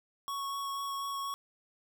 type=tone with vibrato; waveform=square; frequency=1108.7 Hz; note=C#6; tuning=in tune; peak=-35 dBFS; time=0.28-1.34 s; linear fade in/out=0 ms; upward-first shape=sine; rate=4.1 Hz; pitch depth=10 cents each way; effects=none